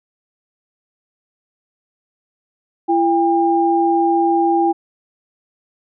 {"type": "tone pair together", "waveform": "sine", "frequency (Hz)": [337.2, 802], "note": ["E4", "G5"], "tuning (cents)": [39, 39], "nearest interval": "octave + minor third", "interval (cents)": 1500, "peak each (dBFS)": -15, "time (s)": [2.88, 4.73], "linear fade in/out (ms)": 20, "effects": []}